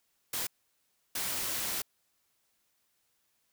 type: noise bursts at uneven times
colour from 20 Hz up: white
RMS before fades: -34 dBFS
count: 2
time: 0.33-0.47 / 1.15-1.82 s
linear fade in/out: 5 ms
effects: white hiss -75 dBFS RMS until 3.52 s